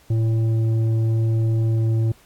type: tone with tanh clipping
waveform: triangle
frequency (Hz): 112.4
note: A2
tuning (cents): +37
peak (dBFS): -18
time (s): 0.1-2.12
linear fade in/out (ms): 5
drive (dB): 12
effects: pink hiss -54 dBFS RMS until 2.25 s + AAC 64 kbps

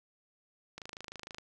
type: click train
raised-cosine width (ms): 0.2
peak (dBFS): -26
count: 17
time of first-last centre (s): 0.78-1.384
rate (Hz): 26.5
effects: none

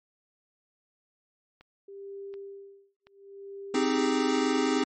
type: click train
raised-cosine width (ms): 0.3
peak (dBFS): -36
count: 4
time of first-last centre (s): 1.61-3.8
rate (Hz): 1.37
type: tone with tremolo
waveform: sine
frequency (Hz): 396.1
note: G4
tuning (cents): +18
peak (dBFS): -37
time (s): 1.88-4.2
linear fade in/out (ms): 5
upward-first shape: sine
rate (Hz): 0.68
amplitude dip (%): 100
type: chord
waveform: square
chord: Ab major seventh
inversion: first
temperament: equal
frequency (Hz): 261.6 / 311.1 / 392 / 415.3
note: C4 / Eb4 / G4 / Ab4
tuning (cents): 0 / 0 / 0 / 0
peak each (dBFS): -28 / -30 / -32 / -31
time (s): 3.74-4.84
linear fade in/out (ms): 5
effects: MP3 32 kbps

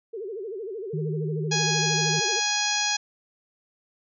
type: tone with vibrato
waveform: sine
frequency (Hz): 415.3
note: G#4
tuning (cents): 0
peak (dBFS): -31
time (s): 0.13-2.4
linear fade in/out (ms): 10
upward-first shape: sine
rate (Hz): 13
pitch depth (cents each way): 200
type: tone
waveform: sine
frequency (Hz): 155.56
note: D#3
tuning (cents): 0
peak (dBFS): -26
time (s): 0.93-2.2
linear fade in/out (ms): 10
type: harmonic tone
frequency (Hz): 830.6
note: G#5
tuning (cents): 0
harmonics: 1 / 2 / 3 / 4 / 5 / 6 / 7 / 8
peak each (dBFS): -31 / -31 / -31 / -31 / -31 / -31 / -31 / -31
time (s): 1.51-2.97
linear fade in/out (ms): 10
effects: none

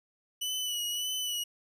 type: tone with vibrato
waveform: sawtooth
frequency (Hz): 2960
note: F#7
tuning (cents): 0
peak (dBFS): -28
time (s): 0.41-1.44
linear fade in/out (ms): 10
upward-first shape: sine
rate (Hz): 1.7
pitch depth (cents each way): 38
effects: none

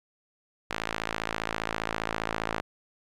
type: tone with band-pass filter sweep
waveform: sawtooth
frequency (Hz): 55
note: A1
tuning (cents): 0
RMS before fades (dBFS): -33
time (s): 0.7-2.61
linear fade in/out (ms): 10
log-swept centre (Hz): 2000 to 1300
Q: 0.71
effects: none

